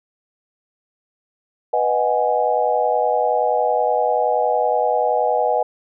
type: chord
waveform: sine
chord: G# minor seventh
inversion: first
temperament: equal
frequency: 493.9 / 622.3 / 740 / 830.6 Hz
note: B4 / D#5 / F#5 / G#5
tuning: 0 / 0 / 0 / 0 cents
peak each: -21 dBFS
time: 1.73-5.63 s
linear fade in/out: 5 ms
effects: none